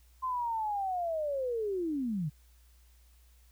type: linear sweep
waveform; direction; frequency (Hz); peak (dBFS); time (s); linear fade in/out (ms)
sine; down; 1046.5 to 138.59; -30; 0.22-2.3; 20
effects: added 60 Hz sine -58 dBFS peak until 3.51 s + white hiss -68 dBFS RMS until 3.51 s